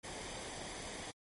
pink noise with comb filter, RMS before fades -45 dBFS, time 0.03-1.12 s, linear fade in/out 20 ms, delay 0.73 ms, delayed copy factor -0.5, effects MP3 48 kbps

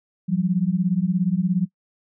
sine beating tone pair, 172.9 / 189.9 Hz, F3 / F#3, -17 / +45 cents, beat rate 17 Hz, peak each -21 dBFS, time 0.28-1.66 s, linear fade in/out 20 ms, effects noise-tail reverb RT60 0.1 s tail -21 dB re dry

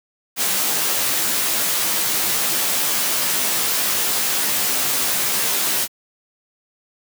white noise with comb filter, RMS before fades -20 dBFS, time 0.36-5.88 s, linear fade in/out 50 ms, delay 15 ms, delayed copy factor +0.7, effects high-pass 150 Hz 12 dB/octave

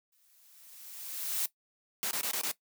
blue noise with exponential growth, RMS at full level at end -30 dBFS, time 0.12-1.46 s, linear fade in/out 5 ms, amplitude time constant 290 ms
white noise bursts, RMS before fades -33 dBFS, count 5, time 2.03-2.514 s, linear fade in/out 0 ms, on 80 ms, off 21 ms
effects noise-tail reverb RT60 0.1 s tail -17 dB re dry + high-pass 200 Hz 12 dB/octave

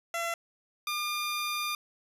15% pulse tone pair in turn, 677 / 1204.2 Hz, E5 / D6, +46 / +43 cents, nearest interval minor seventh, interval 997 cents, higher second, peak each -24 dBFS, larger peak neither, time 0.14-0.34 / 0.87-1.75 s, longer second, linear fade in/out 2 ms, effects resampled to 32000 Hz + 11-bit

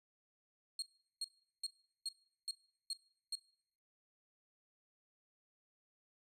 35% pulse tone bursts, 4265 Hz, C8, 32 cents sharp, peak -36 dBFS, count 7, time 0.79-3.354 s, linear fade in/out 2 ms, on 32 ms, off 390 ms, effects noise-tail reverb RT60 0.7 s tail -23 dB re dry + resampled to 32000 Hz

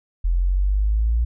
sine exponential sweep, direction up, 41.94 to 59 Hz, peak -16 dBFS, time 0.24-1.25 s, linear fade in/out 10 ms, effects none

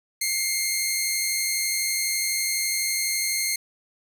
10% pulse tone pair together, 2106 / 2198 Hz, C7 / C#7, +11 / -15 cents, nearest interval minor second, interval 74 cents, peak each -15 / -20 dBFS, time 0.21-3.56 s, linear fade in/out 5 ms, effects none

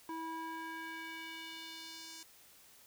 square tone with band-pass filter sweep, 325.4 Hz, E4, 22 cents flat, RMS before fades -45 dBFS, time 0.09-2.23 s, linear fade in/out 2 ms, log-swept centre 790 to 6300 Hz, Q 1.6, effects white hiss -61 dBFS RMS until 2.86 s

